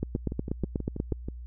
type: two click trains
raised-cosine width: 3 ms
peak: -21 / -15 dBFS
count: 8 / 10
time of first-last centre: 0.16-1.285 / 0.03-1.122 s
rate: 6.22 / 8.24 Hz
effects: added 60 Hz sine -38 dBFS peak until 1.46 s